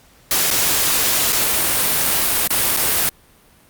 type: noise with dropouts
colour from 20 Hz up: white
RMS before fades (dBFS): -17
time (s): 0.31-3.09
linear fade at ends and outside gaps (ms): 1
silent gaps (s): 0.504-0.511 / 1.323-1.328 / 2.475-2.504 / 2.765-2.771
effects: pink hiss -51 dBFS RMS until 3.69 s + Opus 48 kbps